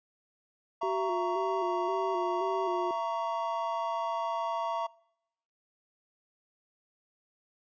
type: chord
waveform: triangle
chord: A# diminished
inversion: second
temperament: just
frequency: 671.3 / 932.3 / 1118.8 Hz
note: E5 / A#5 / C#6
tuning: +31 / 0 / +16 cents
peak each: -33 / -31 / -34 dBFS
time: 0.81-4.87 s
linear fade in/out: 10 ms
type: tone with vibrato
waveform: sine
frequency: 370 Hz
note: F#4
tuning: in tune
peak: -31 dBFS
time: 0.83-2.91 s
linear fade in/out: 2 ms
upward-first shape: square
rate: 1.9 Hz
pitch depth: 55 cents each way
effects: noise-tail reverb RT60 0.8 s tail -24 dB re dry + resampled to 16000 Hz